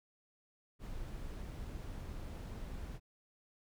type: noise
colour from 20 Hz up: brown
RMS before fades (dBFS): -44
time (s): 0.79-3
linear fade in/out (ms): 50
effects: none